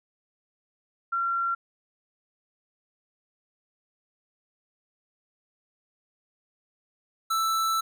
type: tone pair in turn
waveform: sine / square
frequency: 1370 / 1322.5 Hz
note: F6 / E6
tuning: -34 / +5 cents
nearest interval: minor second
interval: 61 cents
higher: first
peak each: -24 / -24 dBFS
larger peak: neither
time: 1.12-1.55 / 7.3-7.81 s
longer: second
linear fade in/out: 10 ms
effects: none